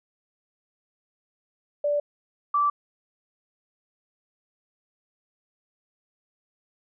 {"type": "tone pair in turn", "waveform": "sine", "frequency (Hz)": [584, 1164], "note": ["D5", "D6"], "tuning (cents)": [-10, -16], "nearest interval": "octave", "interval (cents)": 1194, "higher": "second", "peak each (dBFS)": [-21, -19], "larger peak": "second", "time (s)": [[1.84, 2], [2.54, 2.7]], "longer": "neither", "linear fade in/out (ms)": 5, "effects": []}